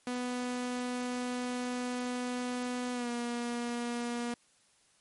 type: tone with pitch glide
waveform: sawtooth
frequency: 247.6 to 238.9 Hz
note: B3 to A#3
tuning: +5 to +43 cents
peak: -29 dBFS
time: 0.07-4.34 s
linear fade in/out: 2 ms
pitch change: -62 cents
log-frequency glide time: 2.93-3.09 s
effects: white hiss -67 dBFS RMS until 5 s + MP3 48 kbps